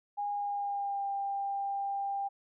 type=tone with pitch glide; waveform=sine; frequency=818 to 795.2 Hz; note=G#5 to G5; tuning=-26 to +25 cents; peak=-31 dBFS; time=0.17-2.29 s; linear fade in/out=20 ms; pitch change=-49 cents; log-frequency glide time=0.3-1.08 s; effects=none